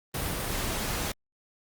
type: noise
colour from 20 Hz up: pink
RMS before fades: -31 dBFS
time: 0.14-1.12 s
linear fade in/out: 5 ms
effects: Opus 32 kbps